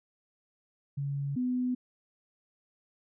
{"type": "tone pair in turn", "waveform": "sine", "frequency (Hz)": [140.6, 250.5], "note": ["C#3", "B3"], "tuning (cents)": [25, 25], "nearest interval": "minor seventh", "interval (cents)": 1000, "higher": "second", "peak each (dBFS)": [-30, -27], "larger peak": "second", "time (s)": [[0.97, 1.36], [1.36, 1.75]], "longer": "neither", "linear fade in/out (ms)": 10, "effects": []}